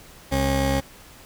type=tone pair together; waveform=20% pulse; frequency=67.88 / 271.5 Hz; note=C#2 / C#4; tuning=-36 / -36 cents; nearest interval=2 octaves; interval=2400 cents; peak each=-18 dBFS; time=0.31-0.81 s; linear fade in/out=20 ms; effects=pink hiss -47 dBFS RMS until 1.25 s